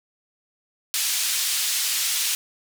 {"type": "band-pass noise", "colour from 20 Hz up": "pink", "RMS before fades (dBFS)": -24, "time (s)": [0.94, 2.35], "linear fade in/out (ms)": 0, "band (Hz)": [3400, 15000], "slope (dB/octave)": 12, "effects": []}